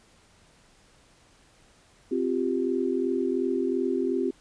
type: chord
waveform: sine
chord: C suspended fourth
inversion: none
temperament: equal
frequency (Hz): 261.6 / 349.2 / 392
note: C4 / F4 / G4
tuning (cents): 0 / 0 / 0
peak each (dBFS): -28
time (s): 2.11-4.31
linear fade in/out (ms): 10
effects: pink hiss -59 dBFS RMS until 4.4 s + resampled to 22050 Hz